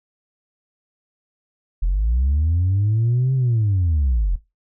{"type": "linear two-way sweep", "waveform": "sine", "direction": "up then down", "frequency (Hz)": [40.24, 133.9, 40.24], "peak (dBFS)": -14, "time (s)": [1.82, 4.36], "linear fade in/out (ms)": 10, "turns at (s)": 3.34, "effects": ["noise-tail reverb RT60 0.2 s tail -17 dB re dry", "tanh soft clip ceiling -13 dBFS"]}